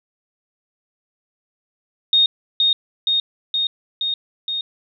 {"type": "tone with echo", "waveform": "sine", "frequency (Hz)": 3705, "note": "A#7", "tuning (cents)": -11, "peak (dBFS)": -11, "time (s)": [2.13, 2.26], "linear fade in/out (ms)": 2, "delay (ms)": 470, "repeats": 5, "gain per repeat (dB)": -2, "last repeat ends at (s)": 4.61, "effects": []}